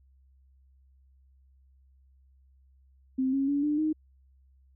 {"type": "tone with pitch steps", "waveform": "sine", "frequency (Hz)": [261.6, 273, 284.9, 297.4, 310.4], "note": ["C4", "C#4", "C#4", "D4", "D#4"], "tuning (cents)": [0, -26, 48, 22, -4], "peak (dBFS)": -24, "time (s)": [3.18, 3.93], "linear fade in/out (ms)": 10, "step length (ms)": 150, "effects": ["added 66 Hz sine -58 dBFS peak until 4.75 s"]}